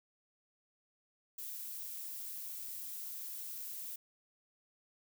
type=noise with high-pass filter sweep; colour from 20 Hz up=violet; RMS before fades=-44 dBFS; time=1.38-3.96 s; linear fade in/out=5 ms; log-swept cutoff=210 to 430 Hz; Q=8.8; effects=none